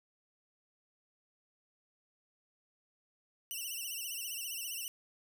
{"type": "tone with vibrato", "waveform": "5% pulse", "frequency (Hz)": 2834, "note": "F7", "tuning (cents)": 25, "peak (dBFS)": -30, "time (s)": [3.51, 4.88], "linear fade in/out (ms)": 0, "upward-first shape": "sine", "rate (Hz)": 15, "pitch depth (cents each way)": 110, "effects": []}